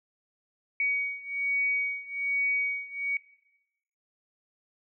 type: beating tone pair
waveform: sine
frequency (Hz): 2250 / 2251.2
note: C#7 / C#7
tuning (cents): +25 / +26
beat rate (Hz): 1.2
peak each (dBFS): -29 / -31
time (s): 0.8-3.17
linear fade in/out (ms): 2
effects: noise-tail reverb RT60 0.9 s tail -19 dB re dry